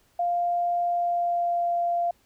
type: tone with pitch glide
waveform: sine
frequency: 698.5 to 692.5 Hz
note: F5 to F5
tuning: 0 to -15 cents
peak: -22 dBFS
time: 0.19-2.11 s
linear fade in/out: 5 ms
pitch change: -15 cents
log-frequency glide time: 0.83-1.73 s
effects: pink hiss -64 dBFS RMS until 2.25 s